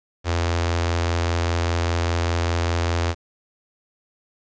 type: tone with notch filter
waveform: sawtooth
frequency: 85 Hz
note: F2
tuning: 46 cents flat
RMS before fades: -22 dBFS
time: 0.24-3.15 s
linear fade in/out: 50 ms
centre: 170 Hz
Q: 0.66
effects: resampled to 16000 Hz + 8-bit